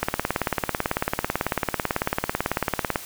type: click train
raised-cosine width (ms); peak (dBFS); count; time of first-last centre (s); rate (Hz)
0.5; -6; 54; 0.03-2.958; 18.1
effects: white hiss -39 dBFS RMS until 3.05 s